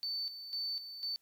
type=tone with tremolo; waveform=triangle; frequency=4528 Hz; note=C#8; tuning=36 cents sharp; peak=-32 dBFS; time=0.03-1.16 s; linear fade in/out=0 ms; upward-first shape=square; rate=2 Hz; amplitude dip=70%; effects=tanh soft clip ceiling -31 dBFS + white hiss -75 dBFS RMS until 1.21 s